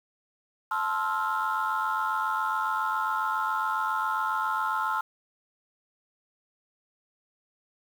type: chord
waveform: sine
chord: F major seventh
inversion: first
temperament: just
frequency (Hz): 873.1 / 1047.7 / 1309.6 / 1396.9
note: A5 / C6 / E6 / F6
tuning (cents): -14 / +2 / -12 / 0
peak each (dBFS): -30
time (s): 0.71-5.01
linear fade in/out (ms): 5
effects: tanh soft clip ceiling -19 dBFS + 8-bit